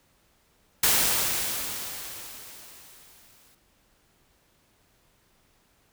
white noise with exponential decay, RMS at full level -20 dBFS, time 0.83-3.55 s, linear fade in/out 5 ms, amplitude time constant 590 ms, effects pink hiss -65 dBFS RMS until 5.92 s

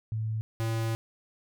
sine / square tone pair in turn, 110 / 113.03 Hz, A2 / A2, 0 / +47 cents, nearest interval unison, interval 47 cents, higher second, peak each -28 dBFS, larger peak neither, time 0.12-0.41 / 0.6-0.95 s, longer second, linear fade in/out 0 ms, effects none

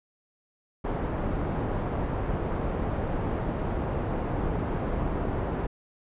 pink low-pass noise, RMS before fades -29 dBFS, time 0.84-5.67 s, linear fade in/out 10 ms, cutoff 900 Hz, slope 12 dB/octave, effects resampled to 8000 Hz

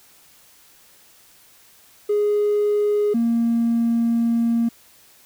triangle tone pair in turn, 415.3 / 232.3 Hz, G#4 / A#3, 0 / -6 cents, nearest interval minor seventh, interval 1006 cents, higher first, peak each -13 dBFS, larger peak neither, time 2.09-3.14 / 3.14-4.69 s, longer second, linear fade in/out 10 ms, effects tanh soft clip ceiling -13 dBFS + white hiss -52 dBFS RMS until 5.25 s

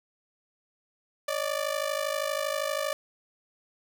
sawtooth ring-modulated tone, 587.3 Hz, D5, in tune, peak -21 dBFS, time 1.28-2.93 s, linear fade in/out 0 ms, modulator 26.3 Hz, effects none

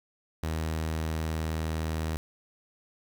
sawtooth tone, 79.6 Hz, D#2, 40 cents sharp, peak -25 dBFS, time 0.43-2.17 s, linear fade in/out 0 ms, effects 9-bit

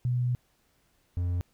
sine / triangle tone pair in turn, 123.47 / 88.27 Hz, B2 / F2, 0 / +19 cents, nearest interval tritone, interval 581 cents, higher first, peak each -24 dBFS, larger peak neither, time 0.05-0.35 / 1.17-1.41 s, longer first, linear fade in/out 0 ms, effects pink hiss -69 dBFS RMS until 1.53 s

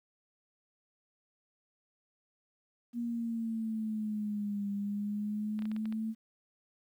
sine exponential two-way sweep, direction down then up, 238.5 to 200.8 to 222.7 Hz, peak -32 dBFS, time 2.93-6.15 s, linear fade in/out 50 ms, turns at 4.7 s
clicks, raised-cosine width 0.3 ms, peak -33 dBFS, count 7, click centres 5.591 / 5.622 / 5.655 / 5.716 / 5.764 / 5.856 / 5.925 s
effects 11-bit

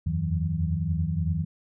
sine tone cluster, 81.7 / 85 / 92.2 / 159.7 / 182 Hz, E2 / F2 / F#2 / D#3 / F#3, -15 / -46 / -6 / +45 / -28 cents, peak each -30 / -36 / -30 / -27 / -34 dBFS, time 0.06-1.45 s, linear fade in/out 10 ms, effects none

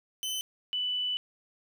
sawtooth / sine tone pair in turn, 3039 / 2983 Hz, F#7 / F#7, +46 / +13 cents, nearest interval unison, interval 33 cents, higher first, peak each -28 dBFS, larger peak neither, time 0.23-0.41 / 0.73-1.17 s, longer second, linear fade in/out 0 ms, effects 11-bit

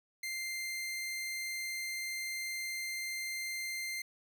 sawtooth tone, 2093 Hz, C7, in tune, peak -33 dBFS, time 0.23-4.02 s, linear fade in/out 5 ms, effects none

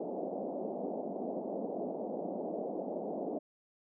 white band-pass noise, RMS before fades -38 dBFS, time 0-3.39 s, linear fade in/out 10 ms, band 190 to 710 Hz, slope 48 dB/octave, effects none

